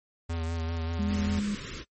square tone with vibrato, 82.41 Hz, E2, in tune, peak -30 dBFS, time 0.29-1.4 s, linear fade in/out 10 ms, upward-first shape sine, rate 5.1 Hz, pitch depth 33 cents each way
sine tone, 205.4 Hz, G#3, 19 cents flat, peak -27 dBFS, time 0.99-1.55 s, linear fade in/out 2 ms
pink band-stop noise, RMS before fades -39 dBFS, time 1.07-1.85 s, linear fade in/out 50 ms, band 540 to 1100 Hz, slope 48 dB/octave
effects noise-tail reverb RT60 0.1 s tail -23 dB re dry + MP3 32 kbps

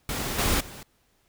pink noise with level steps, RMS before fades -30 / -24 / -42 dBFS, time 0.09-0.83 s, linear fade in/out 2 ms, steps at 0.38 / 0.6 s, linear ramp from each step 10 ms, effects pink hiss -67 dBFS RMS until 1.28 s

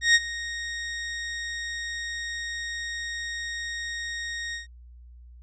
sawtooth tone with ADSR envelope, 1864.7 Hz, A#6, in tune, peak -10 dBFS, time 0.01-4.67 s, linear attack 140 ms, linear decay 37 ms, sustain -17 dB, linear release 130 ms, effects added 60 Hz sine -45 dBFS peak until 5.42 s + resampled to 16000 Hz

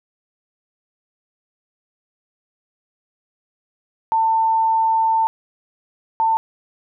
sine tone pair in turn, 895 / 895 Hz, A5 / A5, +29 / +29 cents, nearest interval unison, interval 0 cents, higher neither, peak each -14 dBFS, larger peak neither, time 4.12-5.27 / 6.2-6.37 s, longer first, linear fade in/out 0 ms, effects none

